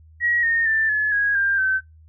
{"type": "tone with pitch steps", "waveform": "sine", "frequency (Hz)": [1906, 1838.9, 1774.3, 1711.8, 1651.6, 1593.5, 1537.5], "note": ["A#6", "A#6", "A6", "A6", "G#6", "G6", "G6"], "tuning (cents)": [38, -24, 14, -48, -10, 28, -34], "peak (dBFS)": -17, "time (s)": [0.2, 1.81], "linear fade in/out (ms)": 50, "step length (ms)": 230, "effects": ["noise-tail reverb RT60 0.2 s tail -24 dB re dry", "added 79 Hz sine -46 dBFS peak until 2.08 s"]}